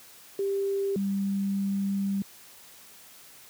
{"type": "tone pair in turn", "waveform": "sine", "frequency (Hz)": [394.6, 197.3], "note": ["G4", "G3"], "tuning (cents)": [11, 11], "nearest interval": "octave", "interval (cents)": 1200, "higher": "first", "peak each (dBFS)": -25, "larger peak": "neither", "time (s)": [[0.39, 0.96], [0.96, 2.22]], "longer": "second", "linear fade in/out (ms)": 2, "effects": ["white hiss -51 dBFS RMS until 3.49 s", "high-pass 80 Hz 12 dB/octave"]}